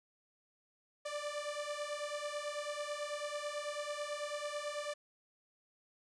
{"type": "beating tone pair", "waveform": "sawtooth", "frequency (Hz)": [584, 593.1], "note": ["D5", "D5"], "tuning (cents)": [-10, 17], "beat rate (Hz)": 9.1, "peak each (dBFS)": [-38, -37], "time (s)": [1.05, 4.94], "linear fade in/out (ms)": 10, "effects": ["resampled to 22050 Hz"]}